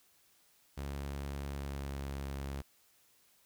sawtooth tone with pitch glide, 70 to 68.96 Hz, C#2 to C#2, +18 to -8 cents, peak -34 dBFS, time 0.77-2.62 s, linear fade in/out 10 ms, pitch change -26 cents, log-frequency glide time 1.51-2.11 s, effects white hiss -68 dBFS RMS until 3.45 s

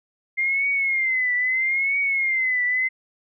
sine tone with vibrato, 2103 Hz, C7, 8 cents sharp, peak -19 dBFS, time 0.37-2.89 s, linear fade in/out 20 ms, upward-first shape triangle, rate 0.77 Hz, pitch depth 120 cents each way, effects none

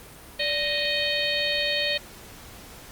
harmonic tone with a mistuned harmonic, 622.3 Hz, D#5, in tune, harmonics 1 / 3 / 4 / 5 / 6 / 7, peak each -30 / -30 / -30 / -30 / -30 / -30 dBFS, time 0.39-1.98 s, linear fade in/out 10 ms, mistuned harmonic 1, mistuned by -110 cents, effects pink hiss -45 dBFS RMS until 2.91 s + Opus 32 kbps

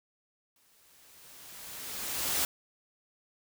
white noise with exponential growth, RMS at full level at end -28 dBFS, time 0.56-2.45 s, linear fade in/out 2 ms, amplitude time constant 410 ms, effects none

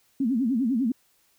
sine tone with vibrato, 246.9 Hz, B3, in tune, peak -21 dBFS, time 0.2-0.92 s, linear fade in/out 5 ms, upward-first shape sine, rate 10 Hz, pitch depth 220 cents each way, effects white hiss -65 dBFS RMS until 1.38 s

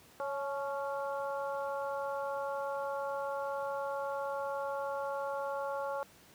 harmonic tone with a mistuned harmonic, 277.2 Hz, C#4, in tune, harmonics 2 / 3 / 4 / 5, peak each -36 / -40 / -42 / -44 dBFS, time 0.2-6.03 s, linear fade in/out 0 ms, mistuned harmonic 3, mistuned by +45 cents, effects pink hiss -59 dBFS RMS until 6.34 s + high-pass 100 Hz 12 dB/octave

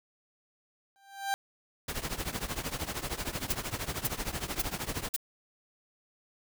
30% pulse tone with exponential growth, 788 Hz, G5, 9 cents sharp, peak -23 dBFS, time 0.96-1.34 s, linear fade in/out 0 ms, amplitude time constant 82 ms
pink noise with tremolo, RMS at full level -32 dBFS, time 1.88-5.09 s, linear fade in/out 5 ms, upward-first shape triangle, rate 13 Hz, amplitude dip 90%
blue noise bursts, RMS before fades -29 dBFS, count 4, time 3.5-5.164 s, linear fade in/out 5 ms, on 26 ms, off 520 ms
effects none

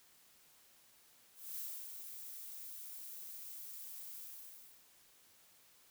violet noise with ADSR envelope, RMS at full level -43 dBFS, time 1.34-4.87 s, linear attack 240 ms, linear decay 290 ms, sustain -6 dB, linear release 680 ms, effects white hiss -66 dBFS RMS until 5.9 s

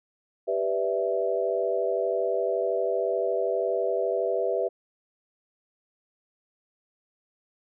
sine chord, E minor seventh, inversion first, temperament equal, 392 / 493.9 / 587.3 / 659.3 Hz, G4 / B4 / D5 / E5, 0 / 0 / 0 / 0 cents, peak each -29 / -28 / -32 / -28 dBFS, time 0.47-4.69 s, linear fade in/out 20 ms, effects none

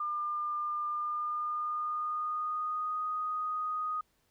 sine tone with pitch glide, 1201 to 1244.1 Hz, D6 to D#6, +38 to -1 cents, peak -31 dBFS, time 0-4.01 s, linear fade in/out 5 ms, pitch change +61 cents, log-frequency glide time 0.87-3.02 s, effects pink hiss -73 dBFS RMS until 4.3 s

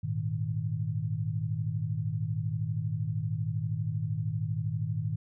sine chord, Ab suspended second, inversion none, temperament equal, 103.83 / 116.54 / 155.56 Hz, Ab2 / Bb2 / Eb3, 0 / 0 / 0 cents, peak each -33 dBFS, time 0.03-5.16 s, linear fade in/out 10 ms, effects none

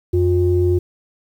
sine tone pair together, 89.1 / 356.4 Hz, F2 / F4, +35 / +35 cents, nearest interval 2 octaves, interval 2400 cents, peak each -15 dBFS, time 0.13-0.79 s, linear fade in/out 10 ms, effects tanh soft clip ceiling -5 dBFS + 8-bit

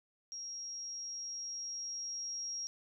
sine tone with level ramp, 5610 Hz, F8, 7 cents sharp, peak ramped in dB -41 to -37 dBFS, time 0.32-2.67 s, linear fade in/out 0 ms, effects none

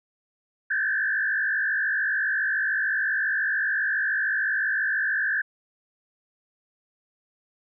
sine tone with frequency modulation, 1641 Hz, G#6, 21 cents flat, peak -22 dBFS, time 0.7-5.42 s, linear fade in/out 10 ms, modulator 52.9 Hz, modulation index 2.2, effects none

